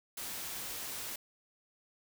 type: noise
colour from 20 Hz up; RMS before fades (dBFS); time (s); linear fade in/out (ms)
white; -41; 0.17-1.16; 5
effects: none